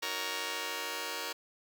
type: chord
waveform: 5% pulse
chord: D# minor seventh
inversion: none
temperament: just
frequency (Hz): 311.1 / 373.4 / 466.7 / 560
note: D#4 / F#4 / A#4 / C#5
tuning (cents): 0 / +16 / +2 / +18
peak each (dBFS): -33 / -32 / -27 / -29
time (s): 0.02-1.33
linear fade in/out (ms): 10
effects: none